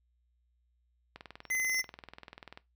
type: click train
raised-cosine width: 0.3 ms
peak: -29 dBFS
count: 30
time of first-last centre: 1.16-2.575 s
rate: 20.5 Hz
type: tone with exponential growth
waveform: triangle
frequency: 5500 Hz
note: F8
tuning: 27 cents flat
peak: -33 dBFS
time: 1.43-1.81 s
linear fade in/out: 5 ms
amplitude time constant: 81 ms
type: tone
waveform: square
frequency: 2042 Hz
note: C7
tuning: 43 cents flat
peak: -29 dBFS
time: 1.5-1.82 s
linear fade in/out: 10 ms
effects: noise-tail reverb RT60 0.2 s tail -18 dB re dry + added 60 Hz sine -70 dBFS peak until 2.75 s